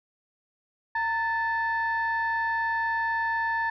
sine tone pair together, 917.9 / 1754 Hz, A#5 / A6, -27 / -6 cents, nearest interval major seventh, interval 1121 cents, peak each -26 dBFS, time 0.95-3.7 s, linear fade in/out 5 ms, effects tanh soft clip ceiling -19 dBFS

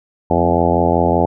harmonic tone with a mistuned harmonic, 85.3 Hz, F2, 40 cents flat, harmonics 1 / 2 / 3 / 4 / 5 / 6 / 7 / 8 / 9 / 10, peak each -21 / -21 / -21 / -21 / -21 / -21 / -21 / -21 / -21 / -21 dBFS, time 0.3-1.26 s, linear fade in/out 5 ms, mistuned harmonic 2, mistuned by +31 cents, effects none

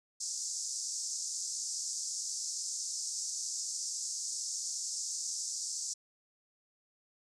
white band-pass noise, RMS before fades -38 dBFS, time 0.2-5.94 s, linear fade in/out 10 ms, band 5100 to 7900 Hz, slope 48 dB/octave, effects none

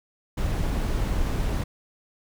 brown noise, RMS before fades -25 dBFS, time 0.37-1.64 s, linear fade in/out 10 ms, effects none

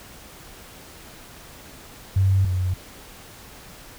sine tone pair in turn, 96 / 91.78 Hz, G2 / F#2, -36 / -14 cents, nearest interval minor second, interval 78 cents, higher first, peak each -15 / -20 dBFS, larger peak first, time 2.16-2.45 / 2.45-2.74 s, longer neither, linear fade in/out 5 ms, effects pink hiss -44 dBFS RMS until 3.98 s

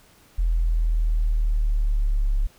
sine linear sweep, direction down, 41.98 to 34.51 Hz, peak -17 dBFS, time 0.38-2.47 s, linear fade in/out 10 ms, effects tanh soft clip ceiling -13 dBFS + pink hiss -55 dBFS RMS until 2.58 s

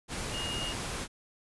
sine tone in noise, 2853 Hz, F7, 36 cents sharp, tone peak -35 dBFS, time 0.31-0.75 s, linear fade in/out 50 ms, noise pink, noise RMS -36 dBFS, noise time 0.08-1.08 s, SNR -2 dB, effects resampled to 24000 Hz

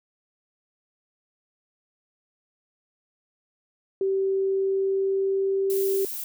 sine tone with pitch glide, 386.7 to 389.6 Hz, G4 to G4, -24 to -11 cents, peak -21 dBFS, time 4.01-6.05 s, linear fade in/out 2 ms, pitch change +13 cents, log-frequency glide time 4.34-5.91 s
violet noise, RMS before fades -33 dBFS, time 5.7-6.24 s, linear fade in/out 0 ms
effects none

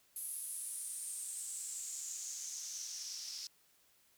white noise with band-pass filter sweep, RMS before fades -44 dBFS, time 0.16-3.47 s, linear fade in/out 2 ms, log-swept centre 11000 to 5100 Hz, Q 5.9, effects white hiss -70 dBFS RMS until 4.17 s

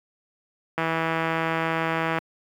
click train, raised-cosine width 0.5 ms, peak -10 dBFS, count 230, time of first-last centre 0.78-2.185 s, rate 163 Hz, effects high-pass 100 Hz 12 dB/octave + 8-bit

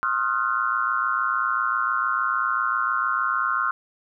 sine tone cluster, 1066 / 1254 / 1380 / 1487 Hz, C6 / D#6 / F6 / F#6, +32 / +13 / -21 / +8 cents, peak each -27 / -27 / -24 / -29 dBFS, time 0.03-3.71 s, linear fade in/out 0 ms, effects none

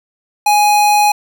square tone, 832 Hz, G#5, 3 cents sharp, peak -9 dBFS, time 0.46-1.12 s, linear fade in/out 5 ms, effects 7-bit

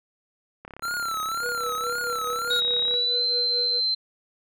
click train, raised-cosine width 0.5 ms, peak -25 dBFS, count 80, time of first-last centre 0.65-2.94 s, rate 34.5 Hz
square tone with vibrato, 1351 Hz, E6, 42 cents sharp, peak -27 dBFS, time 0.82-2.61 s, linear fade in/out 20 ms, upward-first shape triangle, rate 1.9 Hz, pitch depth 120 cents each way
triangle tone with tremolo, 485.7 Hz, B4, 29 cents flat, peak -27 dBFS, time 1.41-3.81 s, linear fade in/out 50 ms, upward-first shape triangle, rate 4.7 Hz, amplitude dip 80%
sine tone with pitch glide, 3804 to 4101 Hz, A#7 to C8, +34 to -36 cents, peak -21 dBFS, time 2.5-3.95 s, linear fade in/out 10 ms, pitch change +130 cents, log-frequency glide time 2.8-3.25 s
effects none

